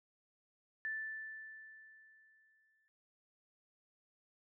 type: tone with exponential decay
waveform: sine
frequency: 1760 Hz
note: A6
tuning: in tune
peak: -36 dBFS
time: 0.85-2.88 s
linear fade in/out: 0 ms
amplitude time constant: 440 ms
effects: none